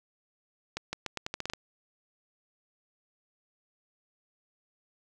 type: accelerating click train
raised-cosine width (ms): 0.2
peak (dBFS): -16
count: 10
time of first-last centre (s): 0.77-1.535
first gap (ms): 160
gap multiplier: 0.83
effects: none